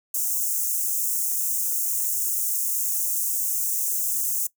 white high-pass noise, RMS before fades -25 dBFS, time 0.14-4.47 s, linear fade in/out 5 ms, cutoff 6300 Hz, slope 48 dB/octave, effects noise-tail reverb RT60 0.1 s tail -19 dB re dry

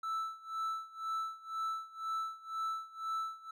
triangle tone with tremolo, 1318.5 Hz, E6, in tune, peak -31 dBFS, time 0.03-3.51 s, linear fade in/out 5 ms, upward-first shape sine, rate 2 Hz, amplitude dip 90%, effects none

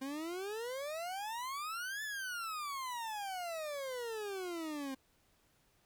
40% pulse exponential two-way sweep, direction up then down, 261.4 to 1760 to 261.4 Hz, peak -38 dBFS, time 0.01-4.95 s, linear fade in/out 10 ms, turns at 2.03 s, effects pink hiss -72 dBFS RMS until 5.85 s

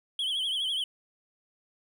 triangle tone with vibrato, 3186 Hz, G7, 27 cents sharp, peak -26 dBFS, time 0.19-0.84 s, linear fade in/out 2 ms, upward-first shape triangle, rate 12 Hz, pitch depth 120 cents each way, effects none

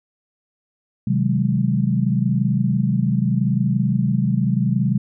sine chord, Ab dominant seventh, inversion first, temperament just, 129.78 / 155.74 / 186.89 / 207.7 Hz, C3 / Eb3 / Gb3 / Ab3, -14 / +2 / +18 / 0 cents, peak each -20 / -24 / -21 / -22 dBFS, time 1.07-4.98 s, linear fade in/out 5 ms, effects none

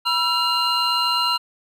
triangle tone cluster, 973 / 1345 / 2824 / 4114 Hz, B5 / E6 / F7 / C8, -26 / +34 / +19 / -30 cents, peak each -22 dBFS, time 0.05-1.38 s, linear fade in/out 20 ms, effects none

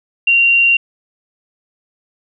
sine tone, 2762 Hz, F7, 20 cents flat, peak -8 dBFS, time 0.27-0.77 s, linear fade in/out 5 ms, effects none

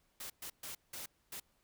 white noise bursts at uneven times, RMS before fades -45 dBFS, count 5, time 0.2-0.3 / 0.42-0.5 / 0.63-0.75 / 0.93-1.06 / 1.32-1.4 s, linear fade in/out 5 ms, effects pink hiss -75 dBFS RMS until 1.63 s

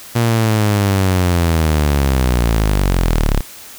sawtooth linear sweep, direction down, 118.6 to 32.7 Hz, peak -8 dBFS, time 0.15-3.41 s, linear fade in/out 10 ms, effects white hiss -36 dBFS RMS until 3.78 s

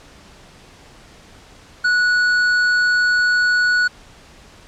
triangle tone with hard clipping, 1469 Hz, F#6, 13 cents flat, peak -15 dBFS, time 1.84-3.88 s, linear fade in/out 10 ms, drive 11 dB, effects pink hiss -45 dBFS RMS until 4.67 s + low-pass 7000 Hz 12 dB/octave

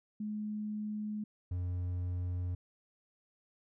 sine / triangle tone pair in turn, 211.6 / 89.4 Hz, G#3 / F2, +33 / +41 cents, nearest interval octave + minor third, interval 1492 cents, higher first, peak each -35 / -31 dBFS, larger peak second, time 0.2-1.24 / 1.51-2.55 s, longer neither, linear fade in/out 5 ms, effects none

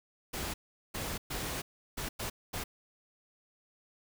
pink noise bursts at uneven times, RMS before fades -37 dBFS, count 6, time 0.33-0.54 / 0.94-1.18 / 1.3-1.62 / 1.97-2.09 / 2.19-2.3 / 2.53-2.64 s, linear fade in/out 10 ms, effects none

